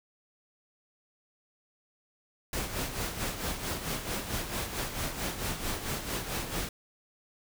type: noise with tremolo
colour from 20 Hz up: pink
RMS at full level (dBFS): -32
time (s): 2.53-6.69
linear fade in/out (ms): 2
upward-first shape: sine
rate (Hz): 4.5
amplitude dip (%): 60
effects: none